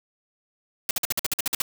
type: noise bursts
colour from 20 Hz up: white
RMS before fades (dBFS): -24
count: 11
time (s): 0.89-1.62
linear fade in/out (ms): 2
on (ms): 20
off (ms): 51
effects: none